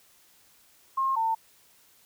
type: tone pair in turn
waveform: sine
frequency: 1070 / 899.8 Hz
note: C6 / A5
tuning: +38 / +39 cents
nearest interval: minor third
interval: 299 cents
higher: first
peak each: -23 dBFS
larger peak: neither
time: 0.97-1.16 / 1.16-1.35 s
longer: neither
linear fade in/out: 10 ms
effects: white hiss -60 dBFS RMS until 2.05 s